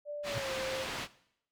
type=tone with pitch glide; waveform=sine; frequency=587.3 to 526.3 Hz; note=D5 to C5; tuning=0 to +10 cents; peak=-36 dBFS; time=0.05-0.87 s; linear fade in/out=50 ms; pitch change=-190 cents; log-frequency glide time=0.24-0.52 s
type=low-pass noise; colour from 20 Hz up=white; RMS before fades=-39 dBFS; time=0.23-1.08 s; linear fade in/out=50 ms; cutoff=3400 Hz; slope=12 dB/octave
type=tone with exponential growth; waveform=sine; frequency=118.2 Hz; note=A#2; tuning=24 cents sharp; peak=-30 dBFS; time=0.28-0.38 s; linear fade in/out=0 ms; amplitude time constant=20 ms
effects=noise-tail reverb RT60 0.7 s tail -18 dB re dry